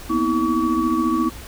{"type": "tone cluster", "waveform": "sine", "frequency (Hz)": [238.9, 253.2, 322.6, 1135], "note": ["A#3", "B3", "E4", "C#6"], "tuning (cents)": [43, 43, -37, 41], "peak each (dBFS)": [-24, -24, -20, -23], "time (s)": [0.09, 1.3], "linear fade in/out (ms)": 20, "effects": ["added 60 Hz sine -39 dBFS peak until 1.47 s", "pink hiss -39 dBFS RMS until 1.47 s"]}